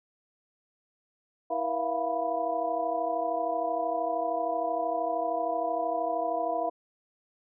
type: tone cluster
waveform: sine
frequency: 324.1 / 478.9 / 672 / 705 / 984 Hz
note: E4 / A#4 / E5 / F5 / B5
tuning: -29 / +47 / +33 / +16 / -7 cents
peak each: -38 / -36 / -30 / -31 / -36 dBFS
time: 1.5-6.7 s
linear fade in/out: 10 ms
effects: none